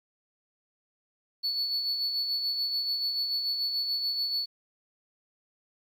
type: tone with tremolo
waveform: sine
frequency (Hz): 4435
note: C#8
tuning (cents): 0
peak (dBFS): -23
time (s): 1.43-4.46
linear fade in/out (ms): 20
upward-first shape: sine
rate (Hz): 6.9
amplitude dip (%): 50
effects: tanh soft clip ceiling -25 dBFS + 10-bit